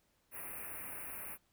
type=band-stop noise; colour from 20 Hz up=white; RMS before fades=-45 dBFS; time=0.31-1.38 s; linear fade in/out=50 ms; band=2700 to 9400 Hz; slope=96 dB/octave; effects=pink hiss -75 dBFS RMS until 1.52 s